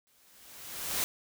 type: noise with exponential growth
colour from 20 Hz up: white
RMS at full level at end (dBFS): -29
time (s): 0.07-1.04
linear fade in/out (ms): 0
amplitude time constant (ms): 210
effects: none